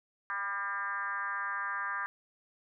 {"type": "tone with frequency modulation", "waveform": "sine", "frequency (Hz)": 1400, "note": "F6", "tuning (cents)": 4, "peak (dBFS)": -32, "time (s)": [0.3, 2.06], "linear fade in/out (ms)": 0, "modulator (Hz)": 203, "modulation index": 2, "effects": []}